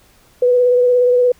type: tone with vibrato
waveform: sine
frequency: 493.9 Hz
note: B4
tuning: in tune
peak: -9 dBFS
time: 0.42-1.32 s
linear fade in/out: 5 ms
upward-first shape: sine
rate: 17 Hz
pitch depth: 20 cents each way
effects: pink hiss -51 dBFS RMS until 1.39 s